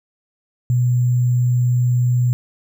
sine tone with sample-and-hold, 123.47 Hz, B2, in tune, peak -13 dBFS, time 0.7-2.33 s, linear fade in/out 0 ms, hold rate 7350 Hz, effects none

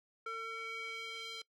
square tone with band-pass filter sweep, 451.8 Hz, A4, 46 cents sharp, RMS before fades -43 dBFS, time 0.26-1.42 s, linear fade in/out 5 ms, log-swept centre 1500 to 3600 Hz, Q 2.4, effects noise-tail reverb RT60 0.1 s tail -20 dB re dry

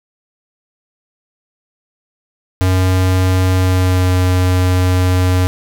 square tone with pitch glide, 92.7 to 91.42 Hz, F#2 to F#2, +4 to -20 cents, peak -11 dBFS, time 2.61-5.47 s, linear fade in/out 0 ms, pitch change -24 cents, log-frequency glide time 3.55-4.14 s, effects none

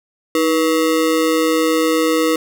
square ring-modulated tone, 400.8 Hz, G4, 38 cents sharp, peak -11 dBFS, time 0.35-2.36 s, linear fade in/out 2 ms, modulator 84.2 Hz, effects none

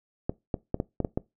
clicks, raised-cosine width 2 ms, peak -13 dBFS, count 7, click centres 0.295 / 0.542 / 0.744 / 0.801 / 1.003 / 1.048 / 1.175 s, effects noise-tail reverb RT60 0.2 s tail -21 dB re dry

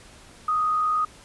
sine tone with frequency modulation, 1244.5 Hz, D#6, in tune, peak -20 dBFS, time 0.48-1.05 s, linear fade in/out 5 ms, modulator 61.3 Hz, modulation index 0.27, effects pink hiss -49 dBFS RMS until 1.24 s + resampled to 24000 Hz

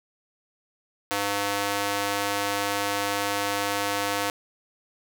square tone with high-pass filter, 101 Hz, G#2, 48 cents flat, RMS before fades -27 dBFS, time 1.11-4.3 s, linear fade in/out 0 ms, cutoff 560 Hz, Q 0.67, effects none

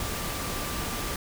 sine tone in noise, 1179 Hz, D6, 6 cents sharp, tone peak -41 dBFS, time 0-1.16 s, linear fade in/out 2 ms, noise pink, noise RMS -32 dBFS, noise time 0-1.16 s, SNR -12 dB, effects none

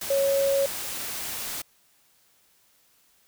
sine tone in noise, 552 Hz, C#5, 7 cents flat, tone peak -20 dBFS, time 0.1-0.66 s, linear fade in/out 5 ms, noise white, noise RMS -33 dBFS, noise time 0.01-1.62 s, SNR +10 dB, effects white hiss -63 dBFS RMS until 3.27 s

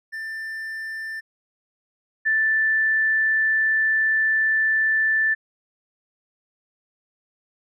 triangle / sine tone pair in turn, 1780 / 1762.6 Hz, A6 / A6, +20 / +3 cents, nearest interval unison, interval 17 cents, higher first, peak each -27 / -17 dBFS, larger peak second, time 0.12-1.21 / 2.25-5.35 s, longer second, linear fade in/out 20 ms, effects none

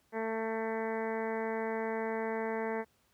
harmonic tone, 223.1 Hz, A3, 24 cents sharp, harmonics 1 / 2 / 3 / 4 / 5 / 6 / 7 / 8 / 9 / 10, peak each -39 / -35 / -41 / -40 / -48 / -53 / -47 / -47 / -46 / -53 dBFS, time 0.12-2.85 s, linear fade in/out 50 ms, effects pink hiss -71 dBFS RMS until 3.13 s + high-pass 60 Hz 12 dB/octave

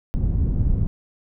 pink low-pass noise, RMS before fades -20 dBFS, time 0.14-0.87 s, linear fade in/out 0 ms, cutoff 140 Hz, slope 12 dB/octave, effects none

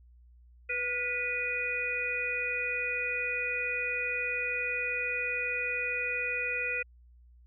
harmonic tone with a mistuned harmonic, 493.9 Hz, B4, in tune, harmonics 1 / 3 / 4 / 5, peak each -39 / -38 / -37 / -31 dBFS, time 0.69-6.83 s, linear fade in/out 10 ms, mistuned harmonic 3, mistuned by -51 cents, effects added 60 Hz sine -54 dBFS peak until 7.46 s

